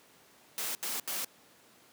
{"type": "noise bursts", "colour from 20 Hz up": "white", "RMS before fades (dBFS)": -35, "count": 3, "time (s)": [0.58, 1.246], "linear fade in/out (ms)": 0, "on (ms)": 170, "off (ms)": 78, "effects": ["pink hiss -60 dBFS RMS until 1.92 s", "high-pass 200 Hz 12 dB/octave"]}